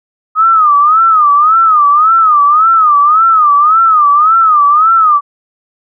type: tone with vibrato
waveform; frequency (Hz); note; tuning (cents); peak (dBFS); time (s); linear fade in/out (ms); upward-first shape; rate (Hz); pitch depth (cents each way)
sine; 1244.5; D#6; 0; -4; 0.35-5.21; 50; sine; 1.8; 140
effects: none